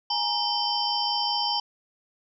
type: tone cluster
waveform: sine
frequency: 830 / 935 / 3088 / 4826 / 5420 Hz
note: G#5 / A#5 / G7 / D8 / E8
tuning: -1 / +5 / -27 / +46 / +47 cents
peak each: -30 dBFS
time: 0.1-1.6 s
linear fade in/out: 5 ms
effects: none